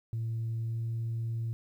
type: tone with pitch glide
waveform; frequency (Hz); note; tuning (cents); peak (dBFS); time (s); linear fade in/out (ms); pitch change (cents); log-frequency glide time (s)
sine; 113.8 to 114.59; A#2 to A#2; -41 to -29; -29; 0.13-1.53; 0; +12; 0.63-0.8
effects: tanh soft clip ceiling -28 dBFS + 11-bit